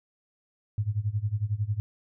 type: tone with tremolo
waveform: sine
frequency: 105 Hz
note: G#2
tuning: 19 cents sharp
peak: -22 dBFS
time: 0.78-1.8 s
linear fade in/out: 0 ms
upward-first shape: sine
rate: 11 Hz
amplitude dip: 90%
effects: none